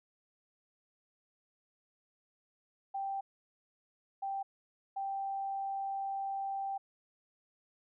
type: tone bursts at uneven times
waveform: sine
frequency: 784 Hz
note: G5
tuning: in tune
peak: -34 dBFS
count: 3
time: 2.94-3.21 / 4.22-4.43 / 4.96-6.78 s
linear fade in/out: 10 ms
effects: none